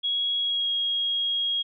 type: tone with pitch glide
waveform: sine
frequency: 3322 to 3280 Hz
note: G#7 to G#7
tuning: 0 to -22 cents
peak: -23 dBFS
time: 0.03-1.63 s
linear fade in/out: 20 ms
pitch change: -22 cents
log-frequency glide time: 0.39-0.7 s
effects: none